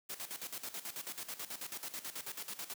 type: noise with tremolo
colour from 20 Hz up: white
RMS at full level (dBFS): -42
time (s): 0.09-2.74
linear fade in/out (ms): 10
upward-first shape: square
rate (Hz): 9.2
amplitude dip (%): 75
effects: high-pass 150 Hz 12 dB/octave